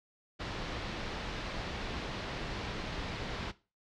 pink low-pass noise, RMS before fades -39 dBFS, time 0.39-3.52 s, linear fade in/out 20 ms, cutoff 4600 Hz, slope 24 dB/octave, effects noise-tail reverb RT60 0.3 s tail -17 dB re dry

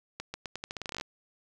accelerating click train, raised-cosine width 0.2 ms, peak -19 dBFS, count 16, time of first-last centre 0.2-1.011 s, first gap 140 ms, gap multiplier 0.84, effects none

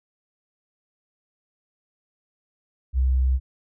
sine tone, 64.6 Hz, C2, 21 cents flat, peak -17 dBFS, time 2.93-3.4 s, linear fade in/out 50 ms, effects none

